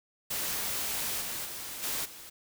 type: noise with level steps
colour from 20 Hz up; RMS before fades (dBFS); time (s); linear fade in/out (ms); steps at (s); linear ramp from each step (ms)
white; -33 / -36 / -40 / -33 / -47; 0.3-2.3; 10; 1.2 / 1.44 / 1.82 / 2.04; 20
effects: none